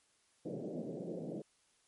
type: band-pass noise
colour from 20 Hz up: pink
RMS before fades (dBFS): -42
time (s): 0.45-1.42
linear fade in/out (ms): 5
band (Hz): 150 to 600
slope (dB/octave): 48
effects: white hiss -72 dBFS RMS until 1.87 s + MP3 48 kbps